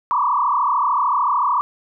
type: tone with frequency modulation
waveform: sine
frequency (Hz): 1067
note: C6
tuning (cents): +34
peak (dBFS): -15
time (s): 0.11-1.61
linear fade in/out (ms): 0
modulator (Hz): 33.5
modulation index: 3.7
effects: none